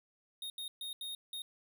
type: tone bursts at uneven times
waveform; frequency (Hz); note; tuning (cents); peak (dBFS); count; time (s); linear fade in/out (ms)
square; 3711; A#7; -9; -40; 5; 0.42-0.5 / 0.58-0.68 / 0.81-0.93 / 1.01-1.15 / 1.33-1.42; 2
effects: none